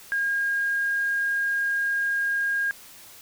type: tone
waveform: sine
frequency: 1622 Hz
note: G#6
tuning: 41 cents flat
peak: -22 dBFS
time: 0.12-2.71 s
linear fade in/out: 0 ms
effects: white hiss -47 dBFS RMS until 3.21 s